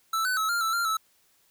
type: tone with pitch steps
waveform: square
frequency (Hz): 1321 / 1504 / 1295 / 1398 / 1321 / 1388 / 1308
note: E6 / F#6 / E6 / F6 / E6 / F6 / E6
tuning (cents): +3 / +28 / -31 / +1 / +3 / -11 / -14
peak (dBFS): -25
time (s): 0.13-0.97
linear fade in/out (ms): 5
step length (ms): 120
effects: white hiss -65 dBFS RMS until 1.5 s